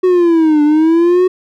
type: linear two-way sweep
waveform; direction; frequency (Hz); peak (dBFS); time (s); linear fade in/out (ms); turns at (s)
triangle; down then up; 372.1 to 293.7 to 372.1; -5; 0.03-1.28; 10; 0.63
effects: none